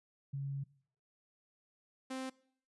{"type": "tone pair in turn", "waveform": ["sine", "sawtooth"], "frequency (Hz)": [138.59, 261.6], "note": ["C#3", "C4"], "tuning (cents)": [0, 0], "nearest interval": "major seventh", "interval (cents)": 1100, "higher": "second", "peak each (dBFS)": [-36, -35], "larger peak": "second", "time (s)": [[0.33, 0.64], [2.1, 2.3]], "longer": "first", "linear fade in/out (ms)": 10, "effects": ["noise-tail reverb RT60 0.6 s tail -22 dB re dry", "resampled to 24000 Hz"]}